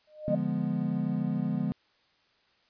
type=tone with exponential growth; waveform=sine; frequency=611 Hz; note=D#5; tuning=32 cents flat; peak=-22 dBFS; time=0.07-0.35 s; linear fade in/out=5 ms; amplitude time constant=60 ms
type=chord; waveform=triangle; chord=D diminished seventh; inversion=none; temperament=equal; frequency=146.83 / 174.61 / 207.7 / 246.9 Hz; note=D3 / F3 / Ab3 / Cb4; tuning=0 / 0 / 0 / 0 cents; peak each=-32 / -30 / -30 / -31 dBFS; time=0.28-1.72 s; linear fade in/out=0 ms
effects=white hiss -67 dBFS RMS until 2.69 s + resampled to 11025 Hz